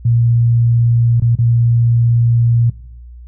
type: tone with dropouts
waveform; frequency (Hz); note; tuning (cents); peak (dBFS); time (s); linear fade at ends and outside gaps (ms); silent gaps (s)
sine; 117.7; A#2; +17; -9; 0.05-2.7; 5; 1.2-1.22 / 1.354-1.387
effects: noise-tail reverb RT60 0.7 s tail -19 dB re dry + added 60 Hz sine -32 dBFS peak until 3.27 s